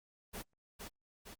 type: noise with echo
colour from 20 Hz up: pink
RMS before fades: -43 dBFS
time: 0.33-0.43 s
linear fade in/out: 20 ms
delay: 460 ms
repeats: 2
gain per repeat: -4 dB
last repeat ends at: 1.35 s
effects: Opus 24 kbps